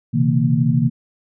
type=tone cluster; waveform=sine; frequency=125.1 / 137.6 / 162.1 / 231.7 Hz; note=B2 / C#3 / E3 / A#3; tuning=+23 / -12 / -29 / -10 cents; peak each=-19 dBFS; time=0.13-0.9 s; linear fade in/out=20 ms; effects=none